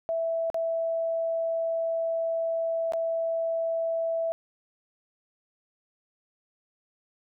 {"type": "tone with dropouts", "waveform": "sine", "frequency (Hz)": 659.3, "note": "E5", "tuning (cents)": 0, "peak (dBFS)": -25, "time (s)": [0.09, 4.32], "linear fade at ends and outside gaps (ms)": 0, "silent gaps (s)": [[0.501, 0.544], [2.922, 2.935]], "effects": []}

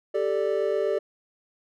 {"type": "chord", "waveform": "triangle", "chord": "G suspended second", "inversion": "none", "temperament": "equal", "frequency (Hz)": [392, 440, 587.3], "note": ["G4", "A4", "D5"], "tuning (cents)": [0, 0, 0], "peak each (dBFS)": -25, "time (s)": [0.14, 0.99], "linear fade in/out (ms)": 10, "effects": []}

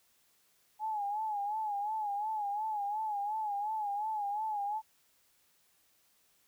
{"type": "tone with vibrato", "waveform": "sine", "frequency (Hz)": 840, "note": "G#5", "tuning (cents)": 19, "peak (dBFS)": -32, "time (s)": [0.79, 4.82], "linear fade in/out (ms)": 50, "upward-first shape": "sine", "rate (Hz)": 2.8, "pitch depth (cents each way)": 80, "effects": ["white hiss -70 dBFS RMS until 6.47 s"]}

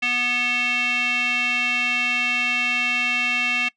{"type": "tone with band-pass filter", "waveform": "square", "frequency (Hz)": 244.7, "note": "B3", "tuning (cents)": -16, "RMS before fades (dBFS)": -22, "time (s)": [0.02, 3.69], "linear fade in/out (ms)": 10, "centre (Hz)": 2500, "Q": 6.6, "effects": ["noise-tail reverb RT60 0.1 s tail -21 dB re dry", "resampled to 22050 Hz"]}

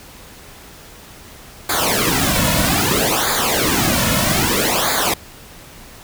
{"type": "noise with flanger", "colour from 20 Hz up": "pink", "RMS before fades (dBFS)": -17, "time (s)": [1.69, 5.14], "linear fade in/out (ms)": 5, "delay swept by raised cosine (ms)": [0.35, 2.55], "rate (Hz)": 0.62, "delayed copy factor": -0.85, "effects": ["pink hiss -40 dBFS RMS until 6.03 s"]}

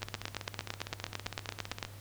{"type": "two click trains", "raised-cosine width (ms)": 0.2, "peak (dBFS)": [-21, -16], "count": [29, 17], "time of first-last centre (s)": [[0.02, 1.85], [0.03, 1.828]], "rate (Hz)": [15.3, 8.9], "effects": ["added 100 Hz sine -48 dBFS peak until 2 s", "pink hiss -54 dBFS RMS until 2 s"]}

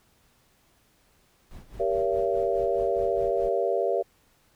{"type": "noise with tremolo", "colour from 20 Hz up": "brown", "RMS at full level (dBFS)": -41, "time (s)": [1.51, 3.49], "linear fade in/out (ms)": 0, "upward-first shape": "sine", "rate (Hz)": 4.8, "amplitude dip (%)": 80}
{"type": "chord", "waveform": "sine", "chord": "G diminished seventh", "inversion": "none", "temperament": "just", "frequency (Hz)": [392, 470.4, 564.5, 677.4], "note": ["G4", "Bb4", "Db5", "Fb5"], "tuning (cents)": [0, 16, 31, 47], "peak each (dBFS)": -28, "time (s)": [1.79, 4.03], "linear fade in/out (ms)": 20}
{"effects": ["pink hiss -64 dBFS RMS until 4.55 s"]}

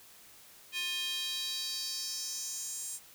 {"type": "tone with high-pass filter sweep", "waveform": "square", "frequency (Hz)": 354, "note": "F4", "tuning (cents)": 23, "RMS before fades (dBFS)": -37, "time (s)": [0.72, 3], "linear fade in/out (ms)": 50, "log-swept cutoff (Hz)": [2700, 8000], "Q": 3.5, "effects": ["white hiss -56 dBFS RMS until 3.14 s"]}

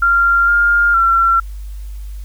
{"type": "tone with pitch steps", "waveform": "sine", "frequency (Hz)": [1387, 1407, 1358], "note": ["F6", "F6", "F6"], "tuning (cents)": [-12, 12, -49], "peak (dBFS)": -9, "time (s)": [0.02, 1.4], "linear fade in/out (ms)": 5, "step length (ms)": 460, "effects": ["added 50 Hz sine -25 dBFS peak until 2.24 s", "white hiss -49 dBFS RMS until 2.24 s"]}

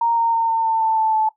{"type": "tone with pitch steps", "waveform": "sine", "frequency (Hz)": [930, 921.4, 913, 904.6, 896.2, 888, 879.8, 871.7], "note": ["A#5", "A#5", "A#5", "A5", "A5", "A5", "A5", "A5"], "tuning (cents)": [-4, -20, -36, 48, 32, 16, 0, -16], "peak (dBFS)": -15, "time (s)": [0.01, 1.29], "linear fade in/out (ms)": 5, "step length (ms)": 160, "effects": ["noise-tail reverb RT60 0.1 s tail -17 dB re dry"]}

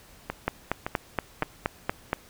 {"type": "two click trains", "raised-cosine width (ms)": 0.5, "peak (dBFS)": [-14, -9], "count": [3, 8], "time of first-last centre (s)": [[0.3, 1.43], [0.48, 2.131]], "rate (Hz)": [1.77, 4.24], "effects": ["pink hiss -53 dBFS RMS until 2.29 s"]}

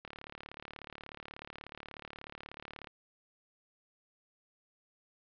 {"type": "click train", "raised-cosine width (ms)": 0.3, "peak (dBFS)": -28, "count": 104, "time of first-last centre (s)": [0.05, 2.872], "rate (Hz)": 36.5, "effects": ["low-pass 4000 Hz 12 dB/octave"]}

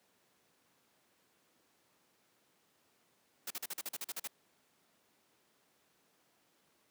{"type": "noise bursts", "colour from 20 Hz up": "white", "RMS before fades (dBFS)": -40, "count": 11, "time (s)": [3.47, 4.275], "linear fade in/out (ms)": 5, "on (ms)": 35, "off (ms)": 42, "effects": ["pink hiss -72 dBFS RMS until 6.9 s", "high-pass 200 Hz 12 dB/octave"]}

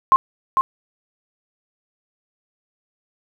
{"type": "tone with echo", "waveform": "sine", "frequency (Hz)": 1062, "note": "C6", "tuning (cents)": 25, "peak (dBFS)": -8, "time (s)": [0.12, 0.16], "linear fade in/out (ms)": 0, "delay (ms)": 450, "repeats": 1, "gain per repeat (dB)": -5, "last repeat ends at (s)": 0.61, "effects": ["8-bit"]}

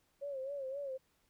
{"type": "tone with vibrato", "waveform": "sine", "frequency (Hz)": 547, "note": "C#5", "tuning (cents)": -23, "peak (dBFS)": -38, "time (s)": [0.21, 0.98], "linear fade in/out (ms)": 20, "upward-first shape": "sine", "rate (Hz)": 3.8, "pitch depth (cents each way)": 84, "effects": ["pink hiss -75 dBFS RMS until 1.29 s"]}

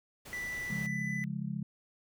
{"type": "noise", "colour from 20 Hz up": "pink", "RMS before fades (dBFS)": -48, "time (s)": [0.25, 0.87], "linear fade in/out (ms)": 10}
{"type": "tone with pitch glide", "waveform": "triangle", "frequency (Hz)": [1975.5, 1996.1], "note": ["B6", "B6"], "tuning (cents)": [0, 18], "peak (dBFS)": -34, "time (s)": [0.33, 1.24], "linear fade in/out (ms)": 0, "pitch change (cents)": 18, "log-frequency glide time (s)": [0.7, 1.04]}
{"type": "chord", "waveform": "sine", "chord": "Db major", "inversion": "none", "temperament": "just", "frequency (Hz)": [138.59, 173.24, 207.9], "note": ["Db3", "F3", "Ab3"], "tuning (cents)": [0, -14, 2], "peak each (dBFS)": -38, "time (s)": [0.7, 1.63], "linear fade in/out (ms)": 5}
{"effects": []}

